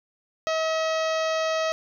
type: harmonic tone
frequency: 640 Hz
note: D#5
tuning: 49 cents sharp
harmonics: 1 / 2 / 3 / 4 / 5 / 6 / 7 / 8 / 9 / 10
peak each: -24 / -30 / -34 / -36 / -38 / -40 / -41 / -42 / -43 / -44 dBFS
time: 0.47-1.72 s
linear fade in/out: 0 ms
effects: 10-bit